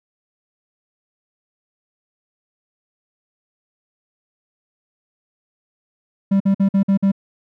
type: tone bursts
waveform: triangle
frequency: 196 Hz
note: G3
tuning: in tune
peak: -10 dBFS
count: 6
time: 6.31-7.118 s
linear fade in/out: 10 ms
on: 93 ms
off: 50 ms
effects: none